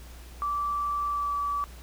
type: tone with pitch glide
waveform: sine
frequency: 1162 to 1150.6 Hz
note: D6 to D6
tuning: -19 to -36 cents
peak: -26 dBFS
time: 0.42-1.64 s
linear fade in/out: 0 ms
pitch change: -17 cents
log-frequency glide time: 1.09-1.36 s
effects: added 60 Hz sine -43 dBFS peak until 1.82 s + pink hiss -51 dBFS RMS until 1.82 s